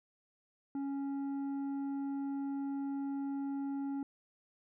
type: tone with tanh clipping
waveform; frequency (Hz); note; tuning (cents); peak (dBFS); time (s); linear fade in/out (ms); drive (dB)
sine; 277.2; C#4; 0; -36; 0.75-4.03; 2; 7
effects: none